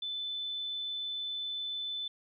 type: tone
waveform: sine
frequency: 3513 Hz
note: A7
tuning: 3 cents flat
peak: -34 dBFS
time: 0.02-2.08 s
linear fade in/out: 5 ms
effects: none